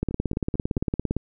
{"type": "two click trains", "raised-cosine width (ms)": 3, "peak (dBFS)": [-20, -11], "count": [4, 21], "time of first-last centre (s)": [[0.11, 0.777], [0.03, 1.166]], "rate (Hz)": [4.5, 17.6], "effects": []}